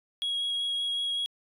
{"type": "tone with vibrato", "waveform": "sine", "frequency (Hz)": 3308, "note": "G#7", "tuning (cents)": -8, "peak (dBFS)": -25, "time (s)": [0.22, 1.26], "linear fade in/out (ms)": 0, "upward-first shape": "sine", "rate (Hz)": 5.3, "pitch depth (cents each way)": 8, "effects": ["tanh soft clip ceiling -26 dBFS"]}